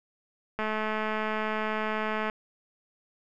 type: click train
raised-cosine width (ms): 0.5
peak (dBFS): -16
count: 370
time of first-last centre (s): 0.59-2.298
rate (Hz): 216
effects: none